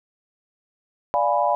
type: chord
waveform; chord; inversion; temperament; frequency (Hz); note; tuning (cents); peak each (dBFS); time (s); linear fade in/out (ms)
sine; D diminished seventh; none; equal; 587.3 / 698.5 / 830.6 / 987.8; D5 / F5 / Ab5 / Cb6; 0 / 0 / 0 / 0; -23; 1.14-1.55; 0
effects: none